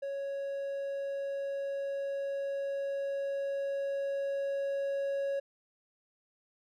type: tone with level ramp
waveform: triangle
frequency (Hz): 554.4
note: C#5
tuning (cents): 0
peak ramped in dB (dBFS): -32 to -28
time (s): 0.02-5.4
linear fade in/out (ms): 10
effects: none